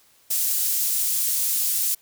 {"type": "high-pass noise", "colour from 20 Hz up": "pink", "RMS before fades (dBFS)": -23, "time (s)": [0.3, 1.95], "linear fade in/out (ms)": 10, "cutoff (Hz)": 9000, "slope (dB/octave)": 12, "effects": ["white hiss -58 dBFS RMS until 2.01 s"]}